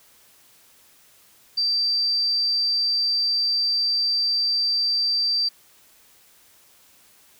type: tone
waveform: sine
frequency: 4678 Hz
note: D8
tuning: 8 cents flat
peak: -19 dBFS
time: 1.57-5.49 s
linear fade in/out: 10 ms
effects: white hiss -55 dBFS RMS until 7.39 s